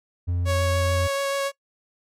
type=tone; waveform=triangle; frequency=88 Hz; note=F2; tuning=14 cents sharp; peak=-20 dBFS; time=0.27-1.08 s; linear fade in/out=20 ms
type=tone with vibrato; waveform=sawtooth; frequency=554.4 Hz; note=C#5; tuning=in tune; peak=-19 dBFS; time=0.45-1.52 s; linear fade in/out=50 ms; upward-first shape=sine; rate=6.9 Hz; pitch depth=9 cents each way
effects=noise-tail reverb RT60 0.1 s tail -21 dB re dry + low-pass 12000 Hz 12 dB/octave